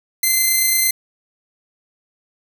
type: tone with amplitude modulation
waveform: 5% pulse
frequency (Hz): 2068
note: C7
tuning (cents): -21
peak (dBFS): -3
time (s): 0.23-0.91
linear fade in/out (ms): 5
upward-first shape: sine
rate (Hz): 28.8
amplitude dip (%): 25
effects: 7-bit